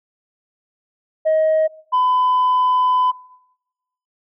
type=tone pair in turn; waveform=sine; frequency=630 / 1006.1 Hz; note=D#5 / B5; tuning=+21 / +32 cents; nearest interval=minor sixth; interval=811 cents; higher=second; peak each=-11 dBFS; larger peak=neither; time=1.25-1.68 / 1.92-3.12 s; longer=second; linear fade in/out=20 ms; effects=noise-tail reverb RT60 1.0 s tail -25 dB re dry + tanh soft clip ceiling -11 dBFS